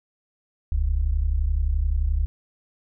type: tone pair together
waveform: sine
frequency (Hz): 40.41 / 72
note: E1 / D2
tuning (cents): -34 / -34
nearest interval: minor seventh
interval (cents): 1000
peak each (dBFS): -22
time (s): 0.72-2.26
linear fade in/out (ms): 0
effects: none